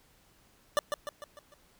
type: tone with echo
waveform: 25% pulse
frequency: 587.3 Hz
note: D5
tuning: in tune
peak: -19 dBFS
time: 0.77-0.79 s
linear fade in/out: 0 ms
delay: 150 ms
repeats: 5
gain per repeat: -6 dB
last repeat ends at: 1.54 s
effects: pink hiss -64 dBFS RMS until 1.79 s